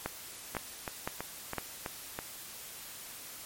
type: two click trains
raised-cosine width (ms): 0.5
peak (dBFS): -20 / -17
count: 6 / 4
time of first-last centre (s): 0.55-2.189 / 0.06-1.583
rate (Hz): 3.05 / 1.97
effects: white hiss -46 dBFS RMS until 3.45 s + MP3 64 kbps